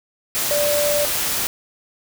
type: tone in noise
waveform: sine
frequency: 586 Hz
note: D5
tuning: 4 cents flat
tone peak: -18 dBFS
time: 0.51-1.05 s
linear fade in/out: 0 ms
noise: white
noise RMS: -22 dBFS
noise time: 0.35-1.47 s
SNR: +1 dB
effects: none